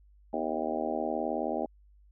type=harmonic tone with a mistuned harmonic; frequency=79 Hz; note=D#2; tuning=27 cents sharp; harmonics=3 / 4 / 5 / 6 / 7 / 8 / 9 / 10; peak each=-37 / -37 / -38 / -41 / -37 / -35 / -39 / -37 dBFS; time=0.33-1.66 s; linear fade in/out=5 ms; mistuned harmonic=3; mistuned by=+45 cents; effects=added 50 Hz sine -56 dBFS peak until 2.11 s